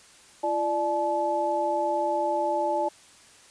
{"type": "tone cluster", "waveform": "sine", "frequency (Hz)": [340.5, 593, 862], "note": ["F4", "D5", "A5"], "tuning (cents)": [-44, 17, -36], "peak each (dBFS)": [-31, -27, -26], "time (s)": [0.43, 2.89], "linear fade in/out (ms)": 10, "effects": ["white hiss -53 dBFS RMS until 3.5 s", "resampled to 22050 Hz"]}